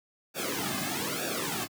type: noise with flanger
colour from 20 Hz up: pink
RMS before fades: -32 dBFS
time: 0.34-1.68 s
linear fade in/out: 50 ms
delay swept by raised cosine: 0.97 to 2.17 ms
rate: 1.1 Hz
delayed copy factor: -0.95
effects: high-pass 150 Hz 12 dB/octave